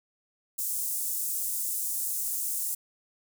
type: high-pass noise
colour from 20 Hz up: pink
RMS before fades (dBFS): -31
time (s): 0.58-2.75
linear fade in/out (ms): 10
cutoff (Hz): 8000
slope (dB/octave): 24
effects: none